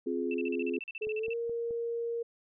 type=chord; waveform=sine; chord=F minor; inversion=second; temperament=equal with one note detuned; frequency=261.6 / 349.2 / 419.9 Hz; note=C4 / F4 / Ab4; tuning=0 / 0 / +19 cents; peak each=-34 dBFS; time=0.06-0.79 s; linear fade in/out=10 ms
type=tone bursts; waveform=sine; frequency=2665 Hz; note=E7; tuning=18 cents sharp; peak=-37 dBFS; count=15; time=0.31-1.335 s; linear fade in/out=2 ms; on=31 ms; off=40 ms
type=tone with pitch glide; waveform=sine; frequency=430.4 to 466.7 Hz; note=A4 to A#4; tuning=-38 to +2 cents; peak=-31 dBFS; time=1.01-2.23 s; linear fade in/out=10 ms; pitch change=+140 cents; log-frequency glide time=1.17-1.34 s
type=click train; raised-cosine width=2 ms; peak=-35 dBFS; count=4; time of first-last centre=1.07-1.708 s; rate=4.7 Hz
effects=none